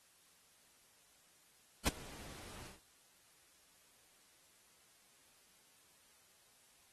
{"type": "noise with ADSR envelope", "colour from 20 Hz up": "pink", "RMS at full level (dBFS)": -30, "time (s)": [1.85, 2.8], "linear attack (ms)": 25, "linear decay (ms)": 19, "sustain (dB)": -23, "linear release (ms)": 140, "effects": ["white hiss -68 dBFS RMS until 6.92 s", "AAC 32 kbps"]}